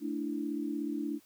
sine chord, A suspended fourth, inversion none, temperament just, 220 / 293.3 / 330 Hz, A3 / D4 / E4, 0 / -2 / +2 cents, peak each -39 / -34 / -38 dBFS, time 0-1.2 s, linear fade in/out 50 ms, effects white hiss -64 dBFS RMS until 1.25 s

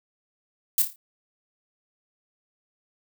violet noise with echo, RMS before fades -20 dBFS, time 0.78-0.82 s, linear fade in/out 2 ms, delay 28 ms, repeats 5, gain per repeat -7 dB, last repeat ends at 0.96 s, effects none

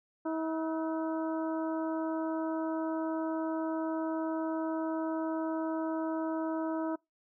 harmonic tone with a mistuned harmonic, 320.9 Hz, E4, 46 cents flat, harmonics 1 / 2 / 3 / 4 / 5, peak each -32 / -37 / -40 / -45 / -50 dBFS, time 0.25-6.96 s, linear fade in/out 10 ms, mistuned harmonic 5, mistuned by -96 cents, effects noise-tail reverb RT60 0.2 s tail -25 dB re dry

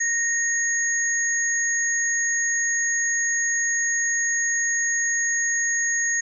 sine tone pair together, 1858 / 6626 Hz, A#6 / G#8, -6 / -5 cents, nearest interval octave + minor seventh, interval 2201 cents, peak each -23 dBFS, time 0-6.21 s, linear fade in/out 10 ms, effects none

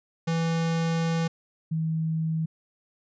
square / sine tone pair in turn, 165 / 160.4 Hz, E3 / E3, +2 / -47 cents, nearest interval unison, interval 49 cents, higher first, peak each -24 dBFS, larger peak neither, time 0.27-1.28 / 1.71-2.46 s, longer first, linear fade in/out 10 ms, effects resampled to 16000 Hz

